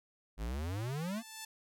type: exponential sweep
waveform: square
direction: up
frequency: 49 to 240.2 Hz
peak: -36 dBFS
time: 0.37-1.23 s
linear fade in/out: 50 ms
type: tone with exponential growth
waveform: 5% pulse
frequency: 880 Hz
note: A5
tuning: in tune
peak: -30 dBFS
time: 0.57-1.45 s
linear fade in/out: 5 ms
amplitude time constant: 190 ms
effects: none